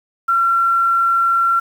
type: tone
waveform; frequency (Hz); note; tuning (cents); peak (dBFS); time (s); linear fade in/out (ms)
sine; 1363; F6; -43; -12; 0.28-1.6; 10
effects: 7-bit